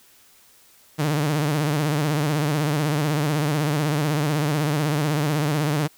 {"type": "tone with vibrato", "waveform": "sawtooth", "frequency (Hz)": 149.4, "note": "D3", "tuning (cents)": 30, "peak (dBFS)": -16, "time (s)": [0.98, 5.88], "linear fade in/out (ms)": 20, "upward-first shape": "sine", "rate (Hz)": 16, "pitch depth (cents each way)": 97, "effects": ["white hiss -54 dBFS RMS until 5.97 s"]}